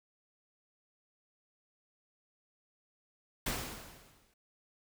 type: noise with exponential decay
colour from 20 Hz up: pink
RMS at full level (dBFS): -33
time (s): 3.46-4.34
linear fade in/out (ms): 5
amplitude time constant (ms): 190
effects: none